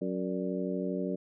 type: harmonic tone with a mistuned harmonic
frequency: 92.5 Hz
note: F#2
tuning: in tune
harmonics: 2 / 3 / 4 / 5 / 6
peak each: -34 / -36 / -37 / -38 / -39 dBFS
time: 0.01-1.16 s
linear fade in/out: 10 ms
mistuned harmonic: 6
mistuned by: +93 cents
effects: none